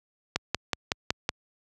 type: click train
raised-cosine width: 0.2 ms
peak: -7 dBFS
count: 6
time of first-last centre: 0.36-1.291 s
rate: 5.37 Hz
effects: high-pass 60 Hz 12 dB/octave